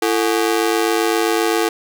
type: ring-modulated tone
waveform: sawtooth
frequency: 392 Hz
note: G4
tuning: in tune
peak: -8 dBFS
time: 0.02-1.69 s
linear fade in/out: 5 ms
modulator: 53.8 Hz
effects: none